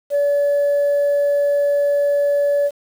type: tone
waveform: sine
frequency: 573 Hz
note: D5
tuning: 43 cents flat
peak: -12 dBFS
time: 0.1-2.71 s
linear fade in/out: 50 ms
effects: tanh soft clip ceiling -12 dBFS + 7-bit